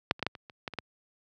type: clicks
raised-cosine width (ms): 0.3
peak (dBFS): -6 / -30 / -12 / -12 / -27 / -30 / -18 / -24 / -16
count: 9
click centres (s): 0.111 / 0.194 / 0.227 / 0.266 / 0.352 / 0.498 / 0.678 / 0.737 / 0.787
effects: high-pass 80 Hz 12 dB/octave